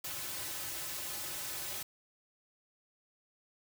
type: noise with comb filter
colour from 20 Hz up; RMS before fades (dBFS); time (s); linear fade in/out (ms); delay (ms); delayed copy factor
white; -40; 0.04-1.83; 5; 4.3; -0.9
effects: none